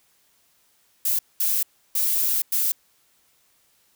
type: noise bursts at uneven times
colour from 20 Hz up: violet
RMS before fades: -22 dBFS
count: 4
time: 1.05-1.19 / 1.4-1.63 / 1.95-2.42 / 2.52-2.72 s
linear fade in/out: 5 ms
effects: white hiss -63 dBFS RMS until 3.95 s